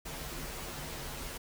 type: noise with comb filter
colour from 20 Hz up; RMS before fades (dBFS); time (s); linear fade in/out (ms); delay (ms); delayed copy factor
pink; -41; 0.05-1.38; 10; 10; -0.8
effects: none